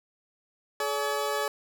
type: tone pair together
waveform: 20% pulse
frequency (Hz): 426.7 / 570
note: G#4 / C#5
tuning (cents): +47 / +48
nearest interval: perfect fourth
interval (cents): 501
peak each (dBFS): -25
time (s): 0.8-1.48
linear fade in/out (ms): 2
effects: none